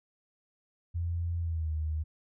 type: tone with pitch glide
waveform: sine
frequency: 85.3 to 77.77 Hz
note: F2 to D#2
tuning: -40 to 0 cents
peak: -29 dBFS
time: 0.94-2.04 s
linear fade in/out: 20 ms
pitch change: -160 cents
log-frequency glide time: 1.39-1.72 s
effects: none